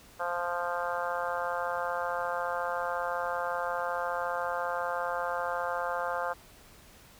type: harmonic tone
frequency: 174.61 Hz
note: F3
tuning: in tune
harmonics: 3 / 4 / 5 / 6 / 7 / 8 / 9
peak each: -35 / -36 / -37 / -38 / -38 / -39 / -40 dBFS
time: 0.19-6.34 s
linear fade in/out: 20 ms
effects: pink hiss -55 dBFS RMS until 7.19 s